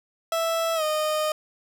30% pulse tone with pitch glide, 659.3 to 615.1 Hz, E5 to D#5, 0 to -20 cents, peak -20 dBFS, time 0.32-1.32 s, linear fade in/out 2 ms, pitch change -120 cents, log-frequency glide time 0.75-0.83 s, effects none

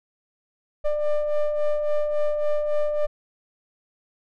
triangle ring-modulated tone, 297.2 Hz, D4, 21 cents sharp, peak -14 dBFS, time 0.84-3.07 s, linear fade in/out 20 ms, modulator 299 Hz, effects none

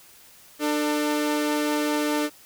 sawtooth tone pair together, 297.8 / 449.1 Hz, D4 / A4, +24 / +35 cents, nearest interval perfect fifth, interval 711 cents, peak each -19 / -26 dBFS, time 0.59-2.3 s, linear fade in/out 50 ms, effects white hiss -51 dBFS RMS until 2.45 s

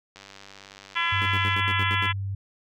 click train, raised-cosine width 0.2 ms, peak -27 dBFS, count 137, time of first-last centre 0.16-1.542 s, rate 98.4 Hz
harmonic tone, 337.3 Hz, E4, 40 cents sharp, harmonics 3 / 4 / 5 / 6 / 7 / 8 / 9 / 10, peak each -29 / -31 / -30 / -29 / -32 / -33 / -34 / -33 dBFS, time 0.95-2.13 s, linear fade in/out 20 ms
sine tone, 98 Hz, G2, in tune, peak -27 dBFS, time 1.12-2.35 s, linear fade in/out 5 ms
15% pulse tone bursts, 99.4 Hz, G2, 25 cents sharp, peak -26 dBFS, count 8, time 1.21-2.07 s, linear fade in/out 10 ms, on 55 ms, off 60 ms
effects none

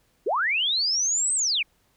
sine linear two-way sweep, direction up then down, 324.5 to 8372 to 2154 Hz, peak -21 dBFS, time 0.26-1.63 s, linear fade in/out 10 ms, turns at 1.34 s, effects pink hiss -66 dBFS RMS until 1.96 s

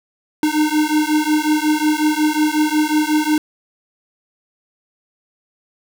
square beating tone pair, 302.6 / 308.1 Hz, D#4 / D#4, -48 / -17 cents, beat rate 5.5 Hz, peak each -18 dBFS, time 0.43-3.38 s, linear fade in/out 2 ms, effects none

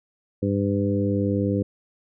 harmonic tone with a mistuned harmonic, 100 Hz, G2, 35 cents sharp, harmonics 1 / 2 / 3 / 4 / 5, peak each -25 / -25 / -26 / -30 / -28 dBFS, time 0.42-1.63 s, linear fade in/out 10 ms, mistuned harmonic 1, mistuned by +15 cents, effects none

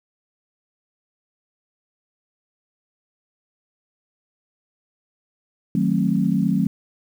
sine chord, D# diminished seventh, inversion none, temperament equal with one note detuned, 155.56 / 185 / 220 / 267.1 Hz, D#3 / F#3 / A3 / C4, 0 / 0 / 0 / +36 cents, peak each -25 / -20 / -22 / -24 dBFS, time 5.75-6.67 s, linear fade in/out 2 ms, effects 8-bit

